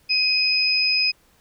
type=tone pair together; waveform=sine; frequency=2507 / 5040 Hz; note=D#7 / D#8; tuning=+12 / +21 cents; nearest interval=octave; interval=1209 cents; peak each=-21 / -19 dBFS; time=0.09-1.12 s; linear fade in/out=20 ms; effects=pink hiss -59 dBFS RMS until 1.4 s